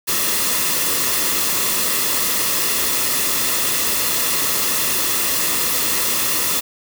white noise with comb filter, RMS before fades -19 dBFS, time 0.07-6.61 s, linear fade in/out 20 ms, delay 1.3 ms, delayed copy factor -0.5, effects none

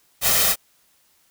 white noise with comb filter, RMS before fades -18 dBFS, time 0.21-0.56 s, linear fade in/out 50 ms, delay 1.6 ms, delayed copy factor +0.5, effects white hiss -61 dBFS RMS until 1.3 s

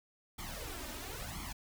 pink noise with flanger, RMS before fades -43 dBFS, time 0.38-1.53 s, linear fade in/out 10 ms, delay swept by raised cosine 0.91 to 3.31 ms, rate 0.98 Hz, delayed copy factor +0.9, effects none

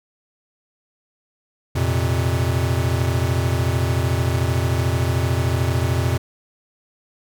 square chord, F suspended fourth, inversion none, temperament equal with one note detuned, 87.31 / 116.54 / 129.98 Hz, F2 / Bb2 / C3, 0 / 0 / -11 cents, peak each -22 / -23 / -24 dBFS, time 1.75-6.18 s, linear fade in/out 10 ms, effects none

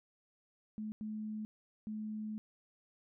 sine tone bursts at uneven times, 214.9 Hz, A3, 41 cents flat, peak -38 dBFS, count 3, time 0.78-0.92 / 1.01-1.45 / 1.87-2.38 s, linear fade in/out 0 ms, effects none

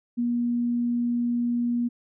sine tone, 239.4 Hz, A#3, 46 cents sharp, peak -22 dBFS, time 0.17-1.89 s, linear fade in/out 20 ms, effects none

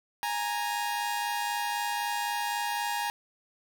sawtooth tone pair together, 828.4 / 932.3 Hz, G#5 / A#5, -5 / 0 cents, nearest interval major second, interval 205 cents, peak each -28 dBFS, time 0.23-3.1 s, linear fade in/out 0 ms, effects none

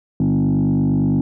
sine tone with frequency modulation, 206.1 Hz, G#3, 13 cents flat, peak -12 dBFS, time 0.2-1.21 s, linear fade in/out 2 ms, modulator 48.8 Hz, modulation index 1.8, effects tanh soft clip ceiling -12 dBFS

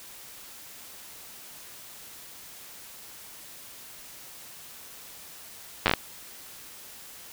slowing click train, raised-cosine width 0.3 ms, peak -4 dBFS, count 6, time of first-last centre 5.86-5.937 s, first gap 9 ms, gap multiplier 1.27, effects white hiss -46 dBFS RMS until 7.32 s

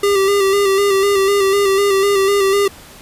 square tone with vibrato, 395.9 Hz, G4, 17 cents sharp, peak -12 dBFS, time 0.03-2.68 s, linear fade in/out 5 ms, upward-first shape square, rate 4 Hz, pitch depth 34 cents each way, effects pink hiss -39 dBFS RMS until 3.01 s + resampled to 32000 Hz

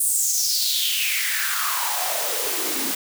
white noise with high-pass filter sweep, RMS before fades -23 dBFS, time 0-2.95 s, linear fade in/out 5 ms, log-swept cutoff 9600 to 230 Hz, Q 4.8, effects none

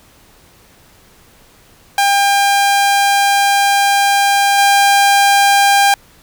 sawtooth tone with level steps, 800 Hz, G5, 35 cents sharp, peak -6 / -4 dBFS, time 1.98-5.94 s, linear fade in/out 2 ms, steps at 4.58 s, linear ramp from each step 5 ms, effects pink hiss -47 dBFS RMS until 6.22 s

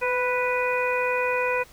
harmonic tone with a mistuned harmonic, 493.9 Hz, B4, in tune, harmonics 1 / 2 / 3 / 4 / 5, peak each -25 / -28 / -31 / -33 / -28 dBFS, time 0.01-1.64 s, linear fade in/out 20 ms, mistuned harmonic 1, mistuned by +23 cents, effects pink hiss -51 dBFS RMS until 1.72 s

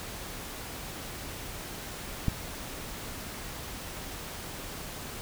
click, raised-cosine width 5 ms, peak -13 dBFS, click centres 2.283 s, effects pink hiss -40 dBFS RMS until 5.21 s

